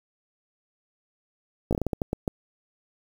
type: slowing click train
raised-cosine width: 2 ms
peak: -12 dBFS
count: 10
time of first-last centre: 1.71-2.278 s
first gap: 17 ms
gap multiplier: 1.31
effects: 7-bit